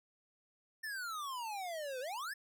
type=exponential two-way sweep; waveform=square; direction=down then up; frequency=1814 to 493.9 to 1814 Hz; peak=-40 dBFS; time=0.83-2.34 s; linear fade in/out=10 ms; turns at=2 s; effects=none